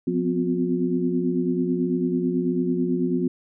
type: tone cluster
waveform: sine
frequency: 177.4 / 249.6 / 258.7 / 358.2 Hz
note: F3 / B3 / C4 / F4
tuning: +27 / +19 / -19 / +44 cents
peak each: -26 dBFS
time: 0.07-3.28 s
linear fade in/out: 5 ms
effects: none